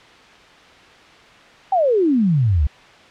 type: exponential sweep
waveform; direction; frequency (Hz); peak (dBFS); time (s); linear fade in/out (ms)
sine; down; 800 to 65.41; -13; 1.72-2.67; 5
effects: white hiss -45 dBFS RMS until 3.1 s + low-pass 3000 Hz 12 dB/octave